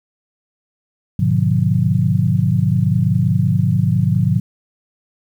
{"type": "chord", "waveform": "sine", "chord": "G# diminished seventh", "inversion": "none", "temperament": "just", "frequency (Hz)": [103.83, 124.59, 149.51, 179.41], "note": ["G#2", "B2", "D3", "F3"], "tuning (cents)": [0, 16, 31, 47], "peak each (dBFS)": -18, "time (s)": [1.19, 4.4], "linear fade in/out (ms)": 5, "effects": ["8-bit"]}